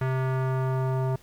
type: tone with low-pass filter sweep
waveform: square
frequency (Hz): 130.81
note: C3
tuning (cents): 0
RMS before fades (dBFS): -26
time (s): 0.01-1.16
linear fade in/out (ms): 5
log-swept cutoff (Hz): 1700 to 880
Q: 1.5
effects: pink hiss -56 dBFS RMS until 1.22 s